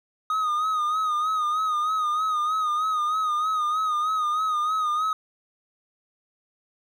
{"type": "tone with vibrato", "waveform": "triangle", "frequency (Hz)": 1244.5, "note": "D#6", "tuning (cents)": 0, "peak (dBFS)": -20, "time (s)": [0.3, 5.13], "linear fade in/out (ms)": 2, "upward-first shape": "sine", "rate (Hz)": 3.2, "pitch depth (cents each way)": 57, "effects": []}